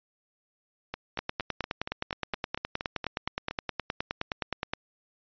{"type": "two click trains", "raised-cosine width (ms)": 0.3, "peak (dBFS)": [-17, -13], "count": [12, 35], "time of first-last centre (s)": [[0.94, 3.51], [1.19, 4.735]], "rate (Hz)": [4.28, 9.59], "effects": ["resampled to 11025 Hz"]}